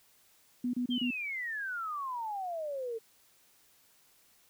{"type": "tone bursts", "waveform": "sine", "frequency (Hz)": 246.4, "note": "B3", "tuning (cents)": -4, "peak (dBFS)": -29, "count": 4, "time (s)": [0.64, 1.107], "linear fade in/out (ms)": 5, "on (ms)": 95, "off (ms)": 29}
{"type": "exponential sweep", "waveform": "sine", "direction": "down", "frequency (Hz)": [3236, 440], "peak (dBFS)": -34, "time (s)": [0.9, 2.99], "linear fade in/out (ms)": 20}
{"effects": ["white hiss -65 dBFS RMS until 4.49 s"]}